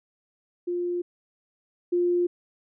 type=tone pair in turn; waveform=sine; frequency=351.9 / 351.9 Hz; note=F4 / F4; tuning=+13 / +13 cents; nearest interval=unison; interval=0 cents; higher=neither; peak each=-25 / -20 dBFS; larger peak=second; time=0.67-1.02 / 1.92-2.27 s; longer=neither; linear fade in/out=10 ms; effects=none